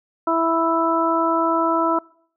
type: harmonic tone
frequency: 329.6 Hz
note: E4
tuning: in tune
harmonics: 1 / 2 / 3 / 4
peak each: -22 / -22 / -22 / -22 dBFS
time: 0.27-1.99 s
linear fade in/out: 5 ms
effects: noise-tail reverb RT60 0.6 s tail -25 dB re dry